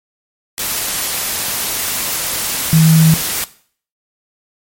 sine tone in noise, 160 Hz, D#3, 49 cents sharp, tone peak -6 dBFS, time 2.73-3.14 s, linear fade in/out 0 ms, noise white, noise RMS -19 dBFS, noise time 0.58-3.44 s, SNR +10 dB, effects noise-tail reverb RT60 0.5 s tail -17 dB re dry + MP3 64 kbps

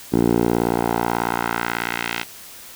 10% pulse tone with band-pass filter sweep, 58.27 Hz, A#1, in tune, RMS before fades -21 dBFS, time 0.12-2.24 s, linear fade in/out 20 ms, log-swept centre 320 to 2700 Hz, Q 1.3, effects white hiss -40 dBFS RMS until 2.75 s

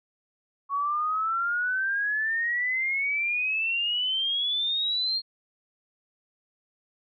sine exponential sweep, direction up, 1108.7 to 4257 Hz, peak -24 dBFS, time 0.69-5.22 s, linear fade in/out 50 ms, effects none

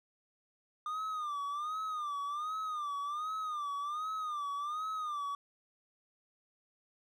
triangle tone with vibrato, 1207 Hz, D6, 47 cents sharp, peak -33 dBFS, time 0.86-5.35 s, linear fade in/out 2 ms, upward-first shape sine, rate 1.3 Hz, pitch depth 110 cents each way, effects none

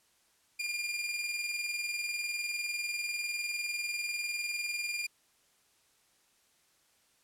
sawtooth tone with tremolo, 2407 Hz, D7, 42 cents sharp, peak -28 dBFS, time 0.59-5.07 s, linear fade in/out 10 ms, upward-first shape square, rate 20 Hz, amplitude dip 40%, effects white hiss -69 dBFS RMS until 7.23 s + low-pass 11000 Hz 12 dB/octave

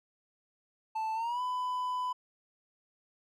triangle tone with pitch glide, 881 to 1000.4 Hz, A5 to B5, +2 to +22 cents, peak -29 dBFS, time 0.95-2.13 s, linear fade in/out 10 ms, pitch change +220 cents, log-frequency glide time 1.14-1.41 s, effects none

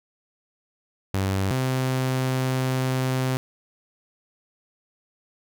sawtooth tone pair in turn, 96.5 / 129.93 Hz, G2 / C3, -27 / -12 cents, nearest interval perfect fourth, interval 515 cents, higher second, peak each -18 dBFS, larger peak neither, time 1.14-1.51 / 1.51-3.37 s, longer second, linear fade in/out 0 ms, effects none

